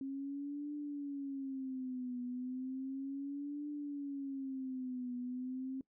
sine tone with vibrato, 269.2 Hz, C4, 49 cents sharp, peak -38 dBFS, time 0.01-5.81 s, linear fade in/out 2 ms, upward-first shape triangle, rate 0.34 Hz, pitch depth 160 cents each way, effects noise-tail reverb RT60 0.1 s tail -21 dB re dry

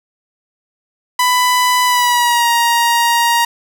sawtooth tone with pitch glide, 996 to 940.1 Hz, B5 to A#5, +14 to +14 cents, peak -7 dBFS, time 1.19-3.45 s, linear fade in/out 5 ms, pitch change -100 cents, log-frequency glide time 1.85-2.49 s, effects none

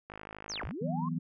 click train, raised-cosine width 0.5 ms, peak -28 dBFS, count 33, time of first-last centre 0.1-0.71 s, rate 52.5 Hz
sine linear two-way sweep, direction down then up, 6630 to 30.87 to 1109 Hz, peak -36 dBFS, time 0.49-1.09 s, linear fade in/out 10 ms, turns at 0.64 s
sine chord, E suspended second, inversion none, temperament equal with one note detuned, 162.83 / 185 / 246.9 Hz, E3 / F#3 / B3, -21 / 0 / 0 cents, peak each -33 / -38 / -36 dBFS, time 0.81-1.19 s, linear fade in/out 10 ms
effects none

